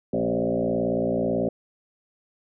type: tone with frequency modulation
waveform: sine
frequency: 392 Hz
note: G4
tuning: in tune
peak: -21 dBFS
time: 0.13-1.49 s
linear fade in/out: 5 ms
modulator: 58.2 Hz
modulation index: 4
effects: none